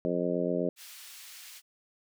harmonic tone, 88 Hz, F2, 14 cents sharp, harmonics 2 / 3 / 4 / 5 / 6 / 7, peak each -34 / -34 / -34 / -34 / -34 / -34 dBFS, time 0.05-0.69 s, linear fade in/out 0 ms
pink high-pass noise, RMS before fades -48 dBFS, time 0.76-1.62 s, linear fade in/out 50 ms, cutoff 2500 Hz, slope 12 dB/octave
effects none

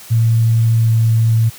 sine tone with pitch glide, 114 to 113.08 Hz, A#2 to A2, -38 to +48 cents, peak -9 dBFS, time 0.1-1.5 s, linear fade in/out 20 ms, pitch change -14 cents, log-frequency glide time 0.77-0.86 s, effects white hiss -37 dBFS RMS until 1.58 s + high-pass 60 Hz 12 dB/octave

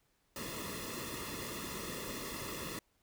pink noise with comb filter, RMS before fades -42 dBFS, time 0.36-2.79 s, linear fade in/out 2 ms, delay 1.3 ms, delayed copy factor -0.8, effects pink hiss -75 dBFS RMS until 3.02 s

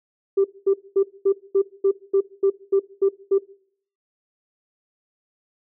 sine tone bursts, 392 Hz, G4, in tune, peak -13 dBFS, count 11, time 0.37-3.384 s, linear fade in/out 10 ms, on 74 ms, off 220 ms, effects noise-tail reverb RT60 0.6 s tail -20 dB re dry + tanh soft clip ceiling -10 dBFS

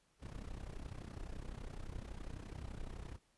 brown noise with amplitude modulation, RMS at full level -43 dBFS, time 0.19-3.19 s, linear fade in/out 50 ms, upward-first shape sine, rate 31.8 Hz, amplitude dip 80%, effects pink hiss -75 dBFS RMS until 3.37 s + resampled to 24000 Hz

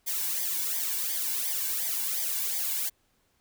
blue noise with flanger, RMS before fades -30 dBFS, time 0.06-2.9 s, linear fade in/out 20 ms, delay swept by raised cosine 0.72 to 1.61 ms, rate 2.8 Hz, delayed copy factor -0.75, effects pink hiss -70 dBFS RMS until 3.4 s

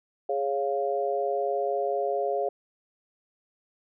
sine chord, Db major, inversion second, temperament equal, 415.3 / 554.4 / 698.5 Hz, Ab4 / Db5 / F5, 0 / 0 / 0 cents, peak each -29 dBFS, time 0.29-2.49 s, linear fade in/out 5 ms, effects none

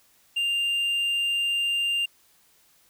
triangle tone, 2794 Hz, F7, in tune, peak -21 dBFS, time 0.36-2.06 s, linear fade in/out 10 ms, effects white hiss -61 dBFS RMS until 2.89 s

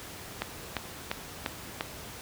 click train, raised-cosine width 0.3 ms, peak -13 dBFS, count 5, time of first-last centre 0.42-1.809 s, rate 2.88 Hz, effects pink hiss -43 dBFS RMS until 2.21 s + high-pass 60 Hz 12 dB/octave

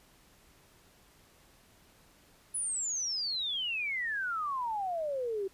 sine exponential sweep, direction down, 10240 to 376.1 Hz, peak -31 dBFS, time 2.54-5.48 s, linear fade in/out 10 ms, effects pink hiss -62 dBFS RMS until 5.53 s + resampled to 32000 Hz

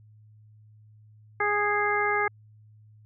harmonic tone with a mistuned harmonic, 413.1 Hz, G#4, 9 cents flat, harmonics 1 / 2 / 3 / 4 / 5, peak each -29 / -29 / -29 / -29 / -29 dBFS, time 1.4-2.28 s, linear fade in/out 5 ms, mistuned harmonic 5, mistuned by +22 cents, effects added 107 Hz sine -51 dBFS peak until 3.05 s

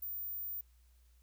sine tone, 14750 Hz, A#9, 20 cents flat, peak -38 dBFS, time 0.02-0.61 s, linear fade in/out 5 ms, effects added 60 Hz sine -62 dBFS peak until 1.22 s + white hiss -75 dBFS RMS until 1.22 s

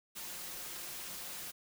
white noise with comb filter, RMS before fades -44 dBFS, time 0.15-1.52 s, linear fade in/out 20 ms, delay 5.6 ms, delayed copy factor +0.5, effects none

